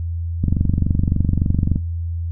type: click train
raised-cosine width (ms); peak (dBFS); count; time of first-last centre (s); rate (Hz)
5; -5; 32; 0.44-1.759; 23.5
effects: noise-tail reverb RT60 0.2 s tail -17 dB re dry + added 84 Hz sine -21 dBFS peak until 2.31 s